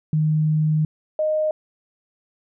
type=tone pair in turn; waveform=sine; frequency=154.6 / 618.4 Hz; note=D#3 / D#5; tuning=-11 / -11 cents; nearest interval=2 octaves; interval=2400 cents; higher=second; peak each=-16 / -18 dBFS; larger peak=first; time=0.13-0.85 / 1.19-1.51 s; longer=first; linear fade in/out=2 ms; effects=none